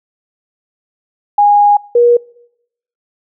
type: tone pair in turn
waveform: sine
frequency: 822 / 478.5 Hz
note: G#5 / A#4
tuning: -18 / +45 cents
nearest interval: major sixth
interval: 937 cents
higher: first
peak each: -5 dBFS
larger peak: neither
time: 1.38-1.77 / 1.95-2.17 s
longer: first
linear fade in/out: 5 ms
effects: noise-tail reverb RT60 0.8 s tail -25 dB re dry